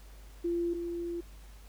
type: tone pair in turn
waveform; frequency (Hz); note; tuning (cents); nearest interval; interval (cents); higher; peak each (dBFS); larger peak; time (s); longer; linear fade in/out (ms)
sine; 343.2 / 343.2; F4 / F4; -30 / -30; unison; 0; neither; -28 / -33; first; 0.44-0.74 / 0.74-1.21; second; 10
effects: added 50 Hz sine -48 dBFS peak until 1.68 s + pink hiss -59 dBFS RMS until 1.68 s